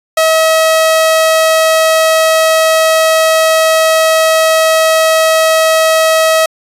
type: tone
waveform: sawtooth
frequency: 641 Hz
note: E5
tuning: 49 cents flat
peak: -3 dBFS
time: 0.17-6.46 s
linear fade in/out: 5 ms
effects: resampled to 32000 Hz

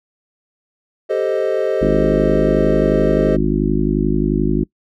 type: chord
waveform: triangle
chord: A half-diminished seventh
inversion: third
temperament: equal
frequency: 392 / 440 / 523.3 / 622.3 Hz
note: G4 / A4 / C5 / Eb5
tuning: 0 / 0 / 0 / 0 cents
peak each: -19 dBFS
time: 1.09-3.37 s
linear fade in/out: 20 ms
type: harmonic tone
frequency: 51.4 Hz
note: G#1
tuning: 17 cents flat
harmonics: 1 / 3 / 4 / 5 / 6 / 7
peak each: -21 / -21 / -21 / -21 / -21 / -21 dBFS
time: 1.81-4.64 s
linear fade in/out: 10 ms
effects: noise-tail reverb RT60 0.1 s tail -23 dB re dry

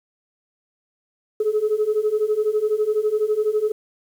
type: beating tone pair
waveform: sine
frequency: 420 / 432 Hz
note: G#4 / A4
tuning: +19 / -32 cents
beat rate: 12 Hz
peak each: -21 / -19 dBFS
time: 1.4-3.72 s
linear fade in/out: 5 ms
effects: tanh soft clip ceiling -12 dBFS + 8-bit

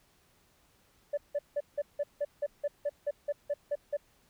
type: tone bursts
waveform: sine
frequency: 580 Hz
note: D5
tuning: 22 cents flat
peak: -26 dBFS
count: 14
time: 1.13-3.97 s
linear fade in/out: 10 ms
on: 45 ms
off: 170 ms
effects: tanh soft clip ceiling -25 dBFS + pink hiss -67 dBFS RMS until 4.29 s

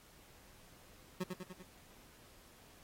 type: tone with echo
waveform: 25% pulse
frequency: 183.4 Hz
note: F#3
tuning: 15 cents flat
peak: -31 dBFS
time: 1.2-1.24 s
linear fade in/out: 10 ms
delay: 98 ms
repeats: 4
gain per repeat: -4 dB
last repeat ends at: 1.632 s
effects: pink hiss -62 dBFS RMS until 2.83 s + AAC 48 kbps

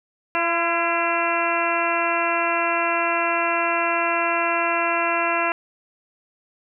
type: harmonic tone with a mistuned harmonic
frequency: 339.6 Hz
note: F4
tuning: 48 cents flat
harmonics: 1 / 2 / 3 / 4 / 5 / 6 / 7 / 8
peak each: -30 / -25 / -25 / -27 / -29 / -31 / -29 / -27 dBFS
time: 0.35-5.52 s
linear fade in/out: 0 ms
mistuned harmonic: 5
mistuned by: -36 cents
effects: none

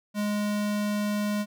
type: tone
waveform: square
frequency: 207.7 Hz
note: G#3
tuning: in tune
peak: -26 dBFS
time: 0.14-1.46 s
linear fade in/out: 50 ms
effects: none

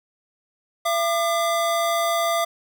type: tone pair together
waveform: square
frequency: 674.8 / 1200 Hz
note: E5 / D6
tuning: +40 / +37 cents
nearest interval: minor seventh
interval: 997 cents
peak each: -22 / -25 dBFS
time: 0.85-2.45 s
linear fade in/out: 10 ms
effects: none

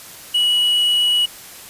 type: tone with quantisation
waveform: triangle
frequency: 2927 Hz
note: F#7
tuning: 19 cents flat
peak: -12 dBFS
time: 0.34-1.26 s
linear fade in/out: 10 ms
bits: 6
effects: white hiss -38 dBFS RMS until 1.69 s + resampled to 32000 Hz

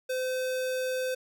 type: tone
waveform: square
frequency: 513 Hz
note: C5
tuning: 34 cents flat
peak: -29 dBFS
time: 0.09-1.15 s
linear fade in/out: 10 ms
effects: none

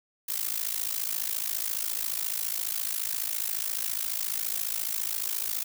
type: noise with amplitude modulation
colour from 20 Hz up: blue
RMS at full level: -27 dBFS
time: 0.28-5.64 s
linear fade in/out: 10 ms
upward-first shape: sine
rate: 54.5 Hz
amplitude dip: 90%
effects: none

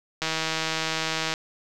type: click train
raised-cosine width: 0.2 ms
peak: -9 dBFS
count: 180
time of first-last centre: 0.22-1.339 s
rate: 160 Hz
effects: none

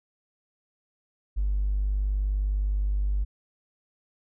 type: tone with tanh clipping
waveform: triangle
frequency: 49.73 Hz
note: G1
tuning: 26 cents sharp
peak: -22 dBFS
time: 1.36-3.25 s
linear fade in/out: 20 ms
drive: 1 dB
effects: none

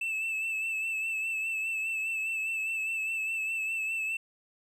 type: tone with vibrato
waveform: triangle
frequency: 2637 Hz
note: E7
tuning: in tune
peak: -28 dBFS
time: 0.01-4.17 s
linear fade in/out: 5 ms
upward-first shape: sine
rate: 4.9 Hz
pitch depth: 34 cents each way
effects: none

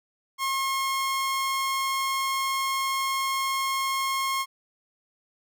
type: tone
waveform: sawtooth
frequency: 1077 Hz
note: C6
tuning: 50 cents sharp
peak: -21 dBFS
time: 0.38-4.46 s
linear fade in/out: 50 ms
effects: none

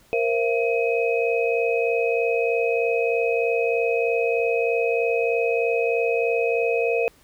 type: tone cluster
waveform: sine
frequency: 465.8 / 529 / 675 / 2528 Hz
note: A#4 / C5 / E5 / D#7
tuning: -1 / +19 / +41 / +27 cents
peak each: -21 / -28 / -27 / -27 dBFS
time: 0.13-7.08 s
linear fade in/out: 0 ms
effects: pink hiss -56 dBFS RMS until 7.23 s

